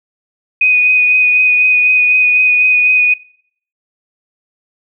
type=tone with vibrato; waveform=sine; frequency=2489 Hz; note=D#7; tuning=in tune; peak=-7 dBFS; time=0.61-3.14 s; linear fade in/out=5 ms; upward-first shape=sine; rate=4 Hz; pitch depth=15 cents each way; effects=noise-tail reverb RT60 0.6 s tail -23 dB re dry